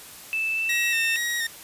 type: tone with pitch glide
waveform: sine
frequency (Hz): 2637 to 2657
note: E7 to E7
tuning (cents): 0 to +13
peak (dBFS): -23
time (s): 0.33-1.16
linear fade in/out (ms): 0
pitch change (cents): +13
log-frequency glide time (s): 0.54-0.61
type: tone with vibrato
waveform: sawtooth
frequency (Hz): 1864.7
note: A#6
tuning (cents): 0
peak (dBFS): -21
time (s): 0.69-1.47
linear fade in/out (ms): 5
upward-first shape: square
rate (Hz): 2.1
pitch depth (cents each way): 30
effects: white hiss -43 dBFS RMS until 1.63 s + resampled to 32000 Hz